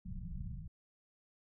pink low-pass noise, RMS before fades -43 dBFS, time 0.05-0.68 s, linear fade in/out 10 ms, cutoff 200 Hz, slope 96 dB/octave, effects none

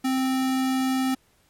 square tone, 261.6 Hz, C4, in tune, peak -22 dBFS, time 0.04-1.15 s, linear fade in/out 10 ms, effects pink hiss -63 dBFS RMS until 1.49 s + MP3 64 kbps

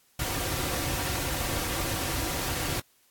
pink noise with comb filter, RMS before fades -30 dBFS, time 0.19-2.8 s, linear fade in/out 5 ms, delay 4.7 ms, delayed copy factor -0.55, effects white hiss -64 dBFS RMS until 3.1 s + AAC 64 kbps

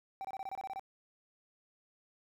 triangle tone bursts, 775 Hz, G5, 20 cents flat, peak -36 dBFS, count 10, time 0.21-0.795 s, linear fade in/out 0 ms, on 36 ms, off 25 ms, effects 12-bit

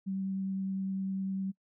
sine tone with vibrato, 192.2 Hz, G3, 34 cents flat, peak -31 dBFS, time 0.06-1.52 s, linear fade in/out 20 ms, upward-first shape sine, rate 9.9 Hz, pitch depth 8 cents each way, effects noise-tail reverb RT60 0.1 s tail -26 dB re dry

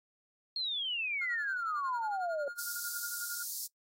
sine exponential sweep, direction down, 4300 to 554.4 Hz, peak -32 dBFS, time 0.56-2.48 s, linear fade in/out 2 ms
triangle tone with tremolo, 1420 Hz, F6, 28 cents sharp, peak -36 dBFS, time 1.21-3.43 s, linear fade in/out 5 ms, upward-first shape sine, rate 11 Hz, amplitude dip 85%
white high-pass noise, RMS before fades -39 dBFS, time 2.58-3.67 s, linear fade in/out 10 ms, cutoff 4400 Hz, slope 48 dB/octave
effects noise-tail reverb RT60 0.1 s tail -20 dB re dry + AAC 48 kbps

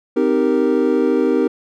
triangle chord, C minor seventh, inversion none, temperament equal with one note detuned, 258.9 / 311.1 / 392 / 466.2 Hz, C4 / Eb4 / G4 / Bb4, -18 / 0 / 0 / 0 cents, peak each -17 dBFS, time 0.16-1.48 s, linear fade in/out 10 ms, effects none

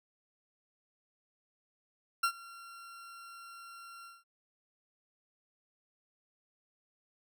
40% pulse tone with ADSR envelope, 1372 Hz, F6, 31 cents flat, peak -24 dBFS, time 2.23-4.24 s, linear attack 8 ms, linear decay 79 ms, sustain -23 dB, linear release 190 ms, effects none

